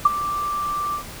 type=tone with ADSR envelope; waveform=sine; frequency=1174.7 Hz; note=D6; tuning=in tune; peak=-7 dBFS; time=0.05-1.04 s; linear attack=7 ms; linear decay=24 ms; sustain=-15 dB; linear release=98 ms; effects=pink hiss -37 dBFS RMS until 1.2 s